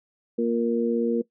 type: harmonic tone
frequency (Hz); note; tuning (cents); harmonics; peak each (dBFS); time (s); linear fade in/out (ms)
117; A#2; +7; 2 / 3 / 4; -24 / -28 / -24; 0.38-1.22; 10
effects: noise-tail reverb RT60 0.1 s tail -19 dB re dry